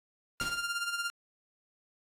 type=tone with tremolo; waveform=sawtooth; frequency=1396.9 Hz; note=F6; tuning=in tune; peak=-26 dBFS; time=0.4-1.1 s; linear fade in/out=0 ms; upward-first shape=sine; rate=17 Hz; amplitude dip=60%
type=noise with exponential decay; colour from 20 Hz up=pink; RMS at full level=-36 dBFS; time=0.41-0.75 s; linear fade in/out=0 ms; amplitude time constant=73 ms
effects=low-pass 12000 Hz 12 dB/octave + AAC 64 kbps